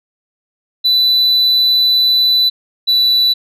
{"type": "tone pair in turn", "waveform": "sine", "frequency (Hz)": [3986, 3964], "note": ["B7", "B7"], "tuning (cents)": [15, 6], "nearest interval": "unison", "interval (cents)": 9, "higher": "first", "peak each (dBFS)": -6, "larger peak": "neither", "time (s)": [[0.84, 2.5], [2.87, 3.34]], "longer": "first", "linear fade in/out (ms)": 20, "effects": ["tanh soft clip ceiling -8 dBFS"]}